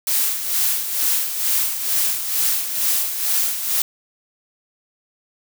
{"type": "noise with tremolo", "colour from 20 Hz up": "blue", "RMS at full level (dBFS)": -18, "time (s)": [0.07, 3.82], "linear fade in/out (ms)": 2, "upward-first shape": "sine", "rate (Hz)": 2.2, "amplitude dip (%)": 60, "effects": []}